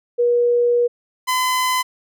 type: tone pair in turn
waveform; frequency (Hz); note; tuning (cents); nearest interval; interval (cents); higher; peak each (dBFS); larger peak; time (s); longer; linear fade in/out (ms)
sine / sawtooth; 480.7 / 1016.8; B4 / C6; -47 / -50; octave + minor second; 1297; second; -13 / -13; neither; 0.18-0.88 / 1.27-1.83; first; 20
effects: none